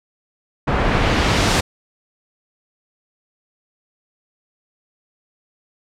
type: noise with low-pass filter sweep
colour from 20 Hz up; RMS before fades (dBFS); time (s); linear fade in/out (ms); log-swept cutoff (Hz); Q
pink; -17; 0.67-1.61; 10; 1500 to 7700; 0.76
effects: none